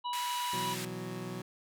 harmonic tone, 977 Hz, B5, 19 cents flat, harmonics 1 / 3 / 4, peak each -33 / -43 / -45 dBFS, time 0.04-0.75 s, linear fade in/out 20 ms
pink band-pass noise, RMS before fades -41 dBFS, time 0.13-0.85 s, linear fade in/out 2 ms, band 1500 to 14000 Hz, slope 24 dB/octave
25% pulse chord, B suspended fourth, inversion none, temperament equal, 123.47 / 164.81 / 185 Hz, B2 / E3 / F#3, 0 / 0 / 0 cents, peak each -39 / -41 / -37 dBFS, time 0.53-1.42 s, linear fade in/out 5 ms
effects none

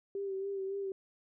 sine tone with vibrato, 390.8 Hz, G4, 5 cents flat, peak -34 dBFS, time 0.15-0.92 s, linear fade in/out 2 ms, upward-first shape sine, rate 3.6 Hz, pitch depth 35 cents each way, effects none

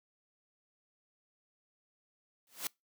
white noise with exponential growth, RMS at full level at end -33 dBFS, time 2.47-2.67 s, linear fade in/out 1 ms, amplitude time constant 42 ms, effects noise-tail reverb RT60 0.2 s tail -25 dB re dry + high-pass 150 Hz 12 dB/octave

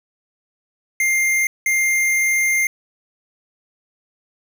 square tone pair in turn, 2107 / 2107 Hz, C7 / C7, +12 / +12 cents, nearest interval unison, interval 0 cents, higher neither, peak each -16 dBFS, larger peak neither, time 1-1.47 / 1.66-2.67 s, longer second, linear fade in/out 2 ms, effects none

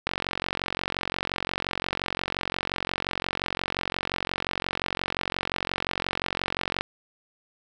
click train, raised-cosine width 0.3 ms, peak -10 dBFS, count 309, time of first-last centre 0.07-6.81 s, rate 45.7 Hz, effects none

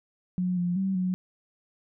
sine tone with pitch steps, 181.4 / 176.3 / 192 / 183.5 Hz, F#3 / F3 / G3 / F#3, -34 / +17 / -36 / -14 cents, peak -24 dBFS, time 0.38-1.14 s, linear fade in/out 0 ms, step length 190 ms, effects none

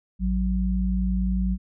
sine tone pair together, 55.15 / 186.4 Hz, A1 / F#3, +5 / +13 cents, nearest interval octave + major sixth, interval 2108 cents, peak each -23 / -24 dBFS, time 0.19-1.58 s, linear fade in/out 50 ms, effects none

